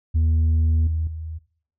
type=tone with level steps; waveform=sine; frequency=79.9 Hz; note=D#2; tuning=47 cents sharp; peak=-13 / -20 / -29 dBFS; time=0.14-1.39 s; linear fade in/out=20 ms; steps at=0.87 / 1.07 s; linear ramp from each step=2 ms; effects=noise-tail reverb RT60 0.5 s tail -18 dB re dry + tanh soft clip ceiling -15 dBFS